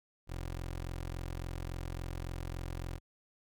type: tone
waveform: 20% pulse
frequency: 43.57 Hz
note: F1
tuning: 3 cents flat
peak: -33 dBFS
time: 0.27-3 s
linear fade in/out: 50 ms
effects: none